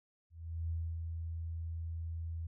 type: tone with ADSR envelope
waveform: sine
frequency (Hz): 82.5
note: E2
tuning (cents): +2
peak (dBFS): -33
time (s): 0.3-2.47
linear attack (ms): 400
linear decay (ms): 270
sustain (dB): -4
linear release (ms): 6
effects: none